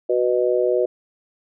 sine chord, B major, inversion second, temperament just, 370.4 / 493.9 / 617.4 Hz, F#4 / B4 / D#5, +2 / 0 / -14 cents, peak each -20 / -20 / -22 dBFS, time 0.09-0.86 s, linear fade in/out 10 ms, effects none

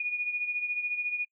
sine beating tone pair, 2450 / 2464 Hz, D#7 / D#7, -27 / -17 cents, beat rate 14 Hz, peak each -29 / -36 dBFS, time 0-1.25 s, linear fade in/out 5 ms, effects noise-tail reverb RT60 0.1 s tail -26 dB re dry

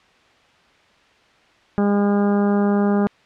harmonic tone, 203 Hz, G#3, 39 cents flat, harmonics 1 / 2 / 3 / 4 / 5 / 6 / 7 / 8, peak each -16 / -22 / -28 / -28 / -36 / -33 / -36 / -39 dBFS, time 1.78-3.07 s, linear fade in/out 0 ms, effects white hiss -54 dBFS RMS until 3.25 s + low-pass 3000 Hz 12 dB/octave

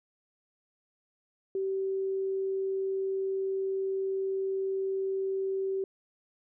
sine tone, 385.4 Hz, G4, 29 cents flat, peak -28 dBFS, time 1.55-5.84 s, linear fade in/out 2 ms, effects none

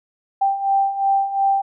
sine beating tone pair, 784 / 786.8 Hz, G5 / G5, 0 / +6 cents, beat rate 2.8 Hz, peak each -22 / -17 dBFS, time 0.41-1.62 s, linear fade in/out 10 ms, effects none

